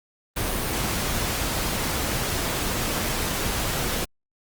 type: noise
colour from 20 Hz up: pink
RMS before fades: -26 dBFS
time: 0.36-4.05 s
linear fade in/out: 10 ms
effects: Opus 32 kbps